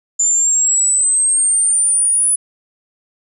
sine exponential sweep, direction up, 7100 to 9956 Hz, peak -11 dBFS, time 0.19-2.36 s, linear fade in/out 10 ms, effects none

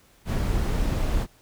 brown noise, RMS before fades -24 dBFS, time 0.25-1.27 s, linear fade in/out 50 ms, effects pink hiss -58 dBFS RMS until 1.41 s

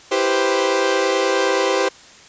sawtooth chord, C major seventh, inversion first, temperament equal, 329.6 / 392 / 493.9 / 523.3 Hz, E4 / G4 / B4 / C5, 0 / 0 / 0 / 0 cents, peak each -22 / -16 / -20 / -16 dBFS, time 0.11-1.89 s, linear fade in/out 10 ms, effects white hiss -44 dBFS RMS until 2.28 s + resampled to 16000 Hz

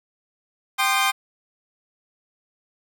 20% pulse chord, C minor, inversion second, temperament equal with one note detuned, 784 / 1046.5 / 1218.2 Hz, G5 / C6 / Eb6, 0 / 0 / -37 cents, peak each -18 dBFS, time 0.78-1.12 s, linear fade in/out 20 ms, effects none

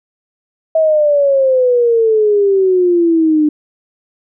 sine exponential sweep, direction down, 647 to 298.4 Hz, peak -8 dBFS, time 0.75-3.49 s, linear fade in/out 5 ms, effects none

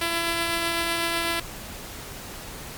5% pulse tone with tremolo, 336.1 Hz, E4, 34 cents sharp, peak -11 dBFS, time 0.01-1.4 s, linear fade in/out 5 ms, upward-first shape triangle, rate 8 Hz, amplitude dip 25%, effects pink hiss -38 dBFS RMS until 2.77 s + MP3 96 kbps

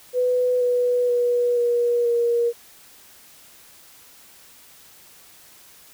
sine tone with pitch steps, 498.2 / 491.6 / 485.1 / 478.7 / 472.4 Hz, B4 / B4 / B4 / A#4 / A#4, +15 / -8 / -31 / +46 / +23 cents, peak -17 dBFS, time 0.13-2.53 s, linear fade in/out 50 ms, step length 480 ms, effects white hiss -49 dBFS RMS until 5.93 s

